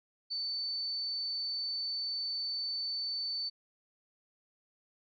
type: tone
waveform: sine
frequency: 4521 Hz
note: C#8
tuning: 33 cents sharp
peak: -33 dBFS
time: 0.3-3.5 s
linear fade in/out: 20 ms
effects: none